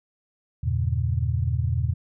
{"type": "chord", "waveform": "sine", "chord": "E diminished seventh", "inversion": "none", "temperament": "just", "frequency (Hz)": [82.41, 98.89, 118.67, 142.4], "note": ["E2", "G2", "Bb2", "Db3"], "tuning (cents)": [0, 16, 31, 47], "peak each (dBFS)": [-25, -29, -25, -31], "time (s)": [0.63, 1.94], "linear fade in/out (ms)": 10, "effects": []}